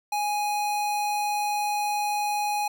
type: tone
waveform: square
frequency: 830.6 Hz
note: G#5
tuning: in tune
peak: -25 dBFS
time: 0.12-2.68 s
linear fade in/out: 5 ms
effects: none